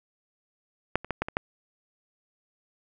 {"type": "clicks", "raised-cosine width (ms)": 0.5, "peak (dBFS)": [-7, -24, -13, -11, -18, -10], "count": 6, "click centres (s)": [0.956, 1.046, 1.107, 1.22, 1.285, 1.369], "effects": []}